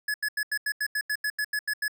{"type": "tone bursts", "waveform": "square", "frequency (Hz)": 1702, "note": "G#6", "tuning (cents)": 42, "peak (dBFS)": -26, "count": 13, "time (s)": [0.08, 1.881], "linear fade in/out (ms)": 5, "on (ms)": 61, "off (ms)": 84, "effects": []}